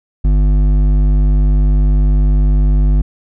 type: tone with hard clipping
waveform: sine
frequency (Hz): 50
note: G1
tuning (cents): +35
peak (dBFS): -10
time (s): 0.24-3.02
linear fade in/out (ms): 10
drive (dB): 10
effects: none